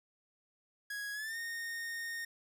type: tone with pitch glide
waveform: 45% pulse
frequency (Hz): 1661.2 to 1843.2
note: G#6 to A#6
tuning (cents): 0 to -20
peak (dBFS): -38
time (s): 0.9-2.25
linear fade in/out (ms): 5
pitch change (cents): +180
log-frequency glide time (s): 1.13-1.37
effects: none